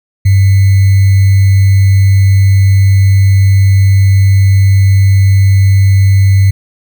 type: tone with sample-and-hold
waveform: sine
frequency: 97.3 Hz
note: G2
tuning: 12 cents flat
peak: -3 dBFS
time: 0.25-6.51 s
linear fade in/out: 10 ms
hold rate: 2100 Hz
effects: none